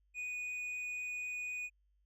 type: tone with tanh clipping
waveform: triangle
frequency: 2474 Hz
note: D#7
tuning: 10 cents flat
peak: -39 dBFS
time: 0.14-1.7 s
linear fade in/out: 50 ms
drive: 9 dB
effects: added 50 Hz sine -70 dBFS peak until 2.05 s